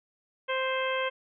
harmonic tone with a mistuned harmonic, 523.3 Hz, C5, in tune, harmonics 1 / 2 / 3 / 4 / 5 / 6, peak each -30 / -33 / -35 / -36 / -37 / -38 dBFS, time 0.48-1.1 s, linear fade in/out 20 ms, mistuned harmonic 6, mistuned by +19 cents, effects none

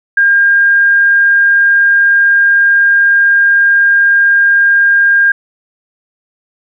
sine tone, 1609 Hz, G6, 45 cents sharp, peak -5 dBFS, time 0.17-5.32 s, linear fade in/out 5 ms, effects none

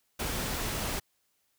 pink noise, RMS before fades -33 dBFS, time 0.19-1 s, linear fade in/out 10 ms, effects white hiss -74 dBFS RMS until 1.58 s

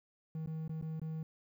triangle tone with dropouts, 158.9 Hz, D#3, 37 cents sharp, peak -35 dBFS, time 0.35-1.23 s, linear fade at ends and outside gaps 2 ms, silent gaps 0.461-0.473 / 0.679-0.694 / 0.814-0.824 / 0.997-1.016 s, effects 12-bit

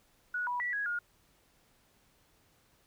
sine tone with pitch steps, 1463 / 978 / 1952 / 1661 / 1427 Hz, F#6 / B5 / B6 / G#6 / F6, -20 / -17 / -21 / 0 / +37 cents, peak -31 dBFS, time 0.34-0.99 s, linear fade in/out 5 ms, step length 130 ms, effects pink hiss -68 dBFS RMS until 2.86 s

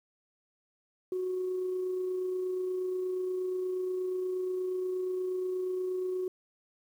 sine tone with amplitude modulation, 368.7 Hz, F#4, 6 cents flat, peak -28 dBFS, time 1.12-6.28 s, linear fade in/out 2 ms, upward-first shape sine, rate 28.4 Hz, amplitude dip 25%, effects tanh soft clip ceiling -25 dBFS + 10-bit

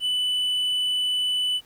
triangle tone, 2987 Hz, F#7, 16 cents sharp, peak -20 dBFS, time 0-1.61 s, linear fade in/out 50 ms, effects pink hiss -56 dBFS RMS until 1.65 s

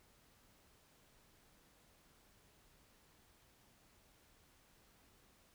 silence, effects pink hiss -69 dBFS RMS until 5.54 s

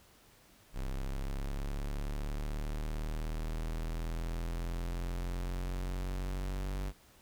45% pulse linear sweep, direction up, 32.7 to 48.17 Hz, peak -34 dBFS, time 0.73-6.93 s, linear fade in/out 50 ms, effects pink hiss -62 dBFS RMS until 7.21 s

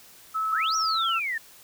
sine tone with pitch glide, 1300 to 1342 Hz, E6 to E6, -24 to +31 cents, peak -24 dBFS, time 0.34-1.2 s, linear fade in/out 20 ms, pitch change +55 cents, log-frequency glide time 0.92-1.02 s
sine exponential two-way sweep, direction up then down, 1174.7 to 5960 to 1746 Hz, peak -26 dBFS, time 0.52-1.38 s, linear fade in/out 5 ms, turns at 0.76 s
effects white hiss -51 dBFS RMS until 1.63 s

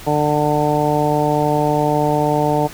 harmonic tone, 149 Hz, D3, 25 cents sharp, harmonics 1 / 2 / 3 / 4 / 5 / 6, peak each -21 / -21 / -21 / -21 / -21 / -21 dBFS, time 0.06-2.68 s, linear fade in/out 20 ms, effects pink hiss -36 dBFS RMS until 2.73 s

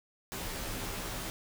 pink noise with comb filter, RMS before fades -38 dBFS, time 0.32-1.3 s, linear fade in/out 0 ms, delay 14 ms, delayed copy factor -1, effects none

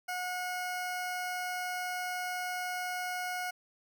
20% pulse tone, 726 Hz, F#5, 33 cents flat, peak -29 dBFS, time 0.08-3.51 s, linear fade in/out 10 ms, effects none

